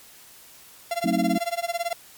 45% pulse tone with tremolo, 686 Hz, F5, 31 cents flat, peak -22 dBFS, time 0.91-1.93 s, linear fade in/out 2 ms, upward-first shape sine, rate 18 Hz, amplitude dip 95%
sine chord, F# diminished seventh, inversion none, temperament just, 185 / 222 / 266.4 / 319.7 Hz, F#3 / A3 / C4 / Eb4, 0 / +16 / +31 / +47 cents, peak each -26 dBFS, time 1.04-1.38 s, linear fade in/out 5 ms
effects white hiss -49 dBFS RMS until 2.17 s + MP3 96 kbps

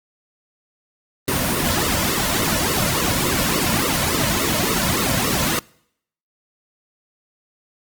pink noise with flanger, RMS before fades -20 dBFS, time 1.28-5.59 s, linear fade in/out 0 ms, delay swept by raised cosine 1.2 to 2.6 ms, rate 3.5 Hz, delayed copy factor -0.95, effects noise-tail reverb RT60 0.7 s tail -25 dB re dry + Opus 24 kbps

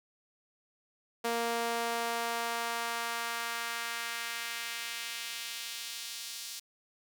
sawtooth tone with high-pass filter sweep, 233.1 Hz, A#3, in tune, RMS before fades -36 dBFS, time 1.24-6.6 s, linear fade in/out 10 ms, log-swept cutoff 480 to 4700 Hz, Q 1.1, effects none

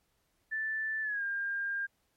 sine tone with pitch glide, 1760 to 1604.6 Hz, A6 to G6, 0 to +40 cents, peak -31 dBFS, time 0.51-1.87 s, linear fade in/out 20 ms, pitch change -160 cents, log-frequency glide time 1.02-1.23 s, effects pink hiss -75 dBFS RMS until 2.16 s + MP3 64 kbps

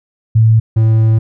sine / triangle tone pair in turn, 111.6 / 111.09 Hz, A2 / A2, +25 / +17 cents, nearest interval unison, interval 8 cents, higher first, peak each -5 dBFS, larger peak neither, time 0.35-0.6 / 0.76-1.19 s, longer second, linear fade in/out 10 ms, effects none

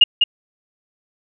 sine tone with echo, 2844 Hz, F7, 31 cents sharp, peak -5 dBFS, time 0.01-0.04 s, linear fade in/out 5 ms, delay 200 ms, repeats 1, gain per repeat -5 dB, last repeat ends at 0.24 s, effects none

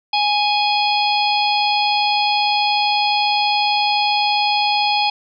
harmonic tone with a mistuned harmonic, 830.6 Hz, G#5, in tune, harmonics 1 / 3 / 4 / 5 / 6, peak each -17 / -22 / -23 / -24 / -25 dBFS, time 0.13-5.1 s, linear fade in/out 5 ms, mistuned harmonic 5, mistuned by +44 cents, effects none

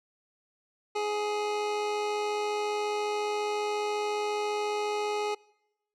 25% pulse tone with amplitude modulation, 418.3 Hz, G#4, 12 cents sharp, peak -23 dBFS, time 0.95-5.35 s, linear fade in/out 10 ms, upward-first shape sine, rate 94.5 Hz, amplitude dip 25%, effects noise-tail reverb RT60 0.9 s tail -25 dB re dry + low-pass 6000 Hz 12 dB/octave

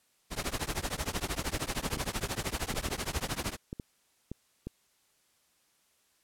pink noise with tremolo, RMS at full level -30 dBFS, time 0.3-3.57 s, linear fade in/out 50 ms, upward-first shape triangle, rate 13 Hz, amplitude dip 100%
clicks, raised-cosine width 3 ms, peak -24 dBFS, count 7, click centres 1.972 / 2.74 / 2.885 / 3.729 / 3.798 / 4.316 / 4.67 s
effects white hiss -70 dBFS RMS until 6.23 s + low-pass 12000 Hz 12 dB/octave

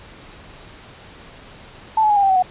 sine tone with pitch steps, 880 / 854 / 828.7 / 804.2 / 780.4 / 757.3 / 734.9 Hz, A5 / G#5 / G#5 / G5 / G5 / F#5 / F#5, 0 / +48 / -4 / +44 / -8 / +40 / -12 cents, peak -12 dBFS, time 1.97-2.425 s, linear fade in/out 5 ms, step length 65 ms, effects pink hiss -42 dBFS RMS until 2.5 s + resampled to 8000 Hz

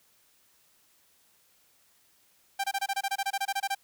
sawtooth tone bursts, 788 Hz, G5, 9 cents sharp, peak -23 dBFS, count 16, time 2.59-3.75 s, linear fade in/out 10 ms, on 50 ms, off 24 ms, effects white hiss -65 dBFS RMS until 3.83 s

